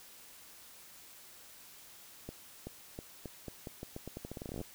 accelerating click train, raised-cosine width 2 ms, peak -28 dBFS, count 23, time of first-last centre 2.29-4.614 s, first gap 380 ms, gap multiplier 0.84, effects white hiss -55 dBFS RMS until 4.74 s

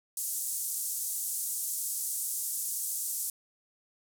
pink band-pass noise, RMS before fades -34 dBFS, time 0.17-3.3 s, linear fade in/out 2 ms, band 7500 to 14000 Hz, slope 24 dB/octave, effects none

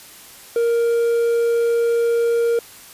triangle tone with quantisation, 467.2 Hz, A#4, 4 cents sharp, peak -13 dBFS, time 0.56-2.59 s, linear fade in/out 2 ms, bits 7, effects white hiss -42 dBFS RMS until 2.93 s + resampled to 32000 Hz

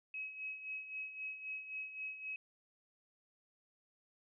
sine tone with tremolo, 2556 Hz, D#7, 46 cents sharp, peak -39 dBFS, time 0.14-2.36 s, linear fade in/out 2 ms, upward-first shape sine, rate 3.8 Hz, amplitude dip 65%, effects none

